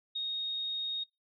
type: tone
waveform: sine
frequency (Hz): 3729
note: A#7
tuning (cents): 0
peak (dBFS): -32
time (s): 0.15-1.04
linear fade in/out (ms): 10
effects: noise-tail reverb RT60 0.2 s tail -25 dB re dry